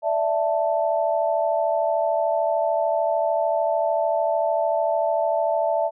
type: chord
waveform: sine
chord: D suspended second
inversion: none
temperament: just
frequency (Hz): 587.3 / 660.7 / 881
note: D5 / E5 / A5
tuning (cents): 0 / +4 / +2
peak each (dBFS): -25 / -21 / -26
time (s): 0.02-5.91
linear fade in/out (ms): 50
effects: none